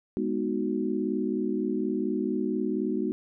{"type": "chord", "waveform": "sine", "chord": "G# minor seventh", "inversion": "none", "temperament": "equal", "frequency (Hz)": [207.7, 246.9, 311.1, 370], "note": ["G#3", "B3", "D#4", "F#4"], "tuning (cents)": [0, 0, 0, 0], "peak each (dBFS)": -31, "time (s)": [0.17, 3.12], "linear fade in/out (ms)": 0, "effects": []}